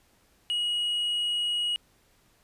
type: tone with tanh clipping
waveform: sine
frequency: 2900 Hz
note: F#7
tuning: 35 cents flat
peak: -26 dBFS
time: 0.5-1.76 s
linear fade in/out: 0 ms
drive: 3 dB
effects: pink hiss -64 dBFS RMS until 2.43 s + resampled to 32000 Hz